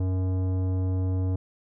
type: tone with tanh clipping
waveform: sine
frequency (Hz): 93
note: F#2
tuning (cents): +9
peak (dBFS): -25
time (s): 0-1.36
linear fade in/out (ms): 5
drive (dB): 14
effects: none